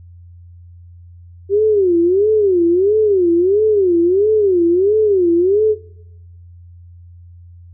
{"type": "tone with vibrato", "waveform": "sine", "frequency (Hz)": 383.3, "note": "G4", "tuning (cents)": -39, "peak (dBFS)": -10, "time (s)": [1.49, 5.76], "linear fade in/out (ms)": 50, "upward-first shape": "sine", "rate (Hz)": 1.5, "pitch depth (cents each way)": 220, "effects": ["noise-tail reverb RT60 0.9 s tail -21 dB re dry", "added 87 Hz sine -37 dBFS peak until 7.73 s"]}